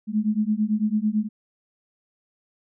sine beating tone pair, 208.9 / 217.9 Hz, G#3 / A3, +10 / -17 cents, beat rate 9 Hz, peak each -23 dBFS, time 0.07-1.29 s, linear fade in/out 50 ms, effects none

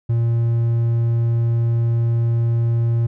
triangle tone, 116.54 Hz, A#2, in tune, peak -13 dBFS, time 0.09-3.07 s, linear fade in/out 10 ms, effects none

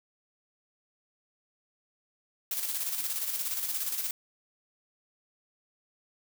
blue noise with tremolo, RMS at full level -31 dBFS, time 2.51-4.11 s, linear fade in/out 2 ms, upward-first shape square, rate 17 Hz, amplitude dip 45%, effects none

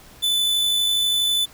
45% pulse tone with amplitude modulation, 3499 Hz, A7, 10 cents flat, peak -17 dBFS, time 0.22-1.46 s, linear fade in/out 20 ms, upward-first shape sine, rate 52.3 Hz, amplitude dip 25%, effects pink hiss -47 dBFS RMS until 1.53 s

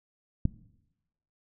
click, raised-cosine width 5 ms, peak -12 dBFS, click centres 0.454 s, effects noise-tail reverb RT60 0.9 s tail -19 dB re dry

